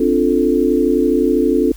sine chord, D minor seventh, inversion third, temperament equal, 261.6 / 293.7 / 349.2 / 440 Hz, C4 / D4 / F4 / A4, 0 / 0 / 0 / 0 cents, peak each -17 dBFS, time 0-1.72 s, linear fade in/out 5 ms, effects added 50 Hz sine -32 dBFS peak until 1.76 s + white hiss -45 dBFS RMS until 1.76 s

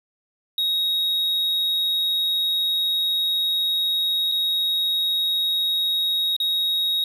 triangle tone with dropouts, 3776 Hz, A#7, 22 cents sharp, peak -18 dBFS, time 0.58-7.04 s, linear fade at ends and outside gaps 2 ms, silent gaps 4.316-4.32 / 6.365-6.401 s, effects 10-bit

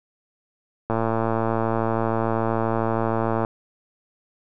click train, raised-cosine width 1 ms, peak -9 dBFS, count 289, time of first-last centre 0.9-3.449 s, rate 113 Hz, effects none

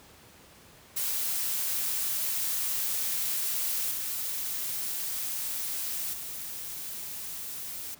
blue noise with level steps, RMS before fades -30 / -33 / -38 dBFS, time 0.96-7.95 s, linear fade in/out 10 ms, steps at 3.91 / 6.13 s, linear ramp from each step 5 ms, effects pink hiss -54 dBFS RMS until 7.99 s + high-pass 60 Hz 12 dB/octave

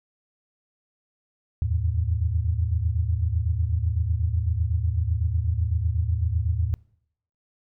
sine tone cluster, 78.6 / 86.6 / 108.3 Hz, D#2 / F2 / A2, +18 / -14 / -27 cents, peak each -24 / -27 / -26 dBFS, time 1.62-6.74 s, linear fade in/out 0 ms, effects noise-tail reverb RT60 0.7 s tail -24 dB re dry

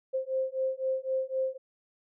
sine beating tone pair, 523.3 / 527.2 Hz, C5 / C5, 0 / +13 cents, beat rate 3.9 Hz, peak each -31 dBFS, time 0.13-1.58 s, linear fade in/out 20 ms, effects none

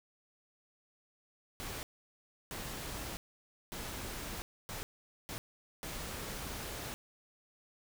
pink noise bursts at uneven times, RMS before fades -42 dBFS, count 6, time 1.6-1.83 / 2.51-3.17 / 3.72-4.42 / 4.69-4.83 / 5.29-5.38 / 5.83-6.94 s, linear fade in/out 0 ms, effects none

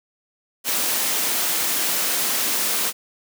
white high-pass noise, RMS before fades -22 dBFS, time 0.64-2.93 s, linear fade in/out 50 ms, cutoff 180 Hz, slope 24 dB/octave, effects none

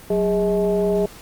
sine tone with frequency modulation, 410 Hz, G#4, 22 cents flat, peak -16 dBFS, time 0.1-1.06 s, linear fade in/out 5 ms, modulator 225 Hz, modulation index 1, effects pink hiss -42 dBFS RMS until 1.21 s + Opus 32 kbps

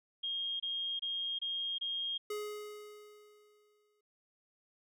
sine tone bursts, 3239 Hz, G#7, 44 cents flat, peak -34 dBFS, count 5, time 0.23-2.18 s, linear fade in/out 10 ms, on 370 ms, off 25 ms
square tone with exponential decay, 419.3 Hz, G#4, 17 cents sharp, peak -36 dBFS, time 2.3-4.01 s, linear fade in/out 5 ms, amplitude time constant 370 ms
effects none

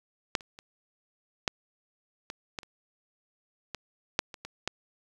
clicks, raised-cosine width 0.2 ms, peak -7 / -30 / -29 / -8 / -20 / -17 / -30 / -18 / -6 / -24 / -22 / -12 dBFS, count 12, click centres 0.352 / 0.408 / 0.589 / 1.478 / 2.301 / 2.588 / 2.632 / 3.747 / 4.191 / 4.342 / 4.45 / 4.676 s, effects 8-bit

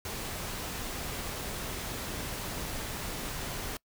pink noise, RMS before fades -37 dBFS, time 0.05-3.77 s, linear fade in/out 2 ms, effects noise-tail reverb RT60 0.1 s tail -24 dB re dry

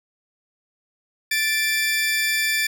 sawtooth tone pair together, 1756.8 / 2349 Hz, A6 / D7, -3 / 0 cents, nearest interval perfect fourth, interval 503 cents, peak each -19 dBFS, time 1.31-2.67 s, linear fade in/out 5 ms, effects none

